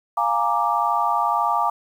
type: chord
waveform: sine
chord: Bb dominant seventh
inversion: second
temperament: equal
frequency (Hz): 698.5 / 830.6 / 932.3 / 1174.7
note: F5 / Ab5 / Bb5 / D6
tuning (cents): 0 / 0 / 0 / 0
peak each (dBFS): -25 / -24 / -23 / -22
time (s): 0.17-1.7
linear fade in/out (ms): 5
effects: 8-bit